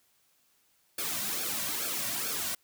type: noise with flanger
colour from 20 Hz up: white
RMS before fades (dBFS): -33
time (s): 0.98-2.55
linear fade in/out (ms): 5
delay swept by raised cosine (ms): 1 to 2.4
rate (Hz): 2.3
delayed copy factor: -0.8
effects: white hiss -69 dBFS RMS until 2.63 s